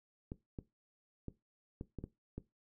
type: clicks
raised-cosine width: 3 ms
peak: -29 dBFS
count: 7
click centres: 0.319 / 0.588 / 1.283 / 1.811 / 1.987 / 2.04 / 2.38 s
effects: noise-tail reverb RT60 0.2 s tail -17 dB re dry